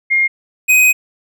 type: tone pair in turn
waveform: sine / square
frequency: 2129 / 2509 Hz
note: C7 / D#7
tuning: +30 / +14 cents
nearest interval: minor third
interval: 284 cents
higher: second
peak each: -10 / -8 dBFS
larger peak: second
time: 0.1-0.28 / 0.68-0.93 s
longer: second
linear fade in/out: 20 ms
effects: none